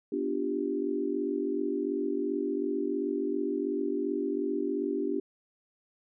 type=chord; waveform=sine; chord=G dominant seventh; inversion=first; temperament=equal; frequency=246.9 / 293.7 / 349.2 / 392 Hz; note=B3 / D4 / F4 / G4; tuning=0 / 0 / 0 / 0 cents; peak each=-36 / -32 / -35 / -32 dBFS; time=0.12-5.2 s; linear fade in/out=5 ms; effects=none